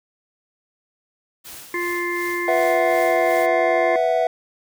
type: noise with tremolo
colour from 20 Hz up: white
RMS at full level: -37 dBFS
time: 1.44-3.47 s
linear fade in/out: 20 ms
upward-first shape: sine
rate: 2.7 Hz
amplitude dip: 55%
type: harmonic tone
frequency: 349.4 Hz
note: F4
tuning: 1 cent sharp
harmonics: 1 / 3 / 5 / 6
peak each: -25 / -29 / -30 / -26 dBFS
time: 1.74-3.96 s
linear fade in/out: 2 ms
type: chord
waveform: triangle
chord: B suspended fourth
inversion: none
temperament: equal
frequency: 493.9 / 659.3 / 740 Hz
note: B4 / E5 / F#5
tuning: 0 / 0 / 0 cents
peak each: -21 / -17 / -20 dBFS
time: 2.48-4.27 s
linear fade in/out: 2 ms
effects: none